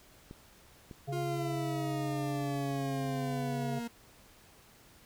clicks, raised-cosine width 3 ms, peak -32 dBFS, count 2, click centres 0.311 / 0.912 s
harmonic tone, 138.59 Hz, C#3, in tune, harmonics 1 / 3 / 5, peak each -35 / -42 / -39 dBFS, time 1.07-3.8 s, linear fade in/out 20 ms
40% pulse exponential sweep, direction down, 353.8 to 233.1 Hz, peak -35 dBFS, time 1.12-3.88 s, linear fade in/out 10 ms
effects pink hiss -59 dBFS RMS until 5.05 s

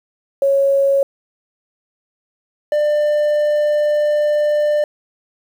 sine / triangle tone pair in turn, 552 / 595.7 Hz, C#5 / D5, -7 / +24 cents, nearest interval minor second, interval 131 cents, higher second, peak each -11 dBFS, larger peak neither, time 0.42-1.03 / 2.72-4.84 s, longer second, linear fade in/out 2 ms, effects 7-bit

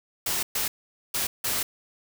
white noise bursts at uneven times, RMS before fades -27 dBFS, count 4, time 0.26-0.43 / 0.55-0.68 / 1.14-1.27 / 1.44-1.63 s, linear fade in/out 5 ms, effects none

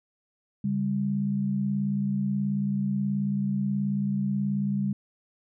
sine tone pair together, 141.28 / 199.8 Hz, C#3 / G3, +33 / +33 cents, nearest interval tritone, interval 600 cents, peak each -30 / -25 dBFS, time 0.64-4.93 s, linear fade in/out 5 ms, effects none

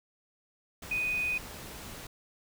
sine tone in noise, 2489 Hz, D#7, in tune, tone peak -28 dBFS, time 0.91-1.38 s, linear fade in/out 5 ms, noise pink, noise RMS -44 dBFS, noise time 0.82-2.07 s, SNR +13 dB, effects none

